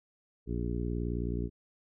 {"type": "harmonic tone", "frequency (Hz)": 59.2, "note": "A#1", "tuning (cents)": 27, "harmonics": [1, 2, 3, 4, 5, 6, 7], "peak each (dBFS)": [-34, -37, -39, -40, -41, -42, -42], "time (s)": [0.46, 1.5], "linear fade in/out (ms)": 50, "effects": []}